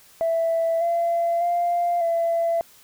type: tone with pitch steps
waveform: sine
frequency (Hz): 661 / 681 / 696 / 672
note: E5 / F5 / F5 / E5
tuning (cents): +5 / -44 / -6 / +33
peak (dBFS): -18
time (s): 0.21-2.61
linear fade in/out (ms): 0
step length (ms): 600
effects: tanh soft clip ceiling -15 dBFS + white hiss -52 dBFS RMS until 2.83 s